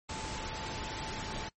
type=tone in noise; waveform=sine; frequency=877 Hz; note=A5; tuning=6 cents flat; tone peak=-44 dBFS; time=0.09-1.49 s; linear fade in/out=5 ms; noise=pink; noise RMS=-39 dBFS; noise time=0.09-1.49 s; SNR=-8 dB; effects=noise-tail reverb RT60 0.1 s tail -21 dB re dry + MP3 32 kbps